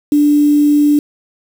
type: tone with quantisation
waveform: sine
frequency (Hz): 293.7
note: D4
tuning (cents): 0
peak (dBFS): -7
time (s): 0.12-0.99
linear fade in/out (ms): 2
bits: 5
effects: none